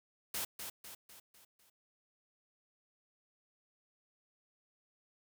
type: noise with echo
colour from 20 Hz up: white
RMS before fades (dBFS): -38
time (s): 0.34-0.45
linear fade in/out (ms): 5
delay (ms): 250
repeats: 5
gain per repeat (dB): -6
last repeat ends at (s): 1.7
effects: none